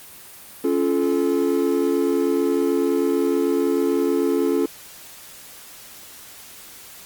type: chord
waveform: triangle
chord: Db augmented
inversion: none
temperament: just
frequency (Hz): 277.2 / 346.5 / 433.1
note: Db4 / F4 / A4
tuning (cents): 0 / -14 / -27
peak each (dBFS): -20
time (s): 0.64-4.66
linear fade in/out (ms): 5
effects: white hiss -42 dBFS RMS until 7.05 s + Opus 32 kbps